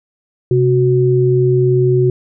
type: tone pair together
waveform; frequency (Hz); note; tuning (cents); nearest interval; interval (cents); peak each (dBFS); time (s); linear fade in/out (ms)
sine; 130.25 / 368.4; C3 / F#4; -7 / -7; octave + tritone; 1800; -12; 0.51-2.1; 2
effects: none